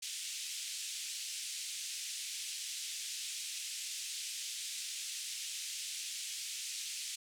white band-pass noise, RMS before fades -42 dBFS, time 0.02-7.16 s, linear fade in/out 10 ms, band 2500 to 8700 Hz, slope 24 dB/octave, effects none

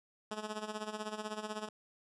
10% pulse tone with tremolo, 213.7 Hz, G#3, 50 cents sharp, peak -28 dBFS, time 0.31-1.69 s, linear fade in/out 5 ms, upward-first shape sine, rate 16 Hz, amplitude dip 75%, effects resampled to 22050 Hz

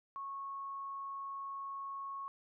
sine tone, 1100 Hz, C#6, 14 cents flat, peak -40 dBFS, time 0.16-2.28 s, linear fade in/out 0 ms, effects none

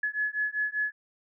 sine beating tone pair, 1700 / 1705.1 Hz, G#6 / G#6, +40 / +45 cents, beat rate 5.1 Hz, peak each -30 dBFS, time 0.03-0.92 s, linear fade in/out 5 ms, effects none

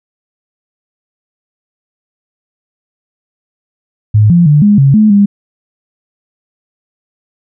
sine tone with pitch steps, 106.2 / 172.7 / 147.9 / 206.2 / 137.4 / 214.5 / 202 Hz, G#2 / F3 / D3 / G#3 / C#3 / A3 / G#3, +39 / -19 / +13 / -12 / -15 / -44 / -48 cents, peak -3 dBFS, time 4.14-5.26 s, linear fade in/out 10 ms, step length 160 ms, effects none

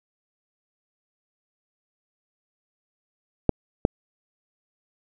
clicks, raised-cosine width 2 ms, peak -3 dBFS, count 2, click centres 3.493 / 3.851 s, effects none

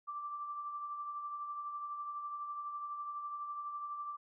sine tone with tremolo, 1173 Hz, D6, 2 cents flat, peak -37 dBFS, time 0.07-4.17 s, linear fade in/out 20 ms, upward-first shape triangle, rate 12 Hz, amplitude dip 45%, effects none

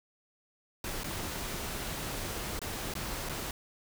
pink noise with dropouts, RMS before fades -37 dBFS, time 0.84-3.51 s, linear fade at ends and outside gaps 2 ms, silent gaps 1.035-1.042 / 2.592-2.616 / 2.939-2.952 / 3.289-3.294 s, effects none

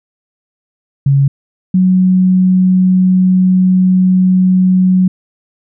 sine tone pair in turn, 138.59 / 185 Hz, C#3 / F#3, 0 / 0 cents, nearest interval perfect fourth, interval 500 cents, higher second, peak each -6 dBFS, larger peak neither, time 1.06-1.28 / 1.74-5.08 s, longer second, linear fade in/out 5 ms, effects none

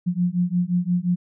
sine beating tone pair, 174.61 / 180.31 Hz, F3 / F#3, 0 / -44 cents, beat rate 5.7 Hz, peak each -22 dBFS, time 0.06-1.16 s, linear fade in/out 20 ms, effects none

